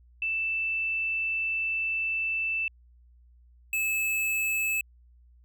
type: tone pair in turn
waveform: sine / square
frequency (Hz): 2650 / 2604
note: E7 / E7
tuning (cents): +9 / -22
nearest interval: unison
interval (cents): 31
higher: first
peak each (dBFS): -26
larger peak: neither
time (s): 0.22-2.68 / 3.73-4.81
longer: first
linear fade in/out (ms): 2
effects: added 60 Hz sine -54 dBFS peak until 5.44 s